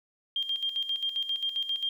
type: tone with tremolo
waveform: sine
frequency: 3200 Hz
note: G7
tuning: 35 cents sharp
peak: -26 dBFS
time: 0.36-1.89 s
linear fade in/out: 2 ms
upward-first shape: square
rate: 7.5 Hz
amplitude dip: 65%
effects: 10-bit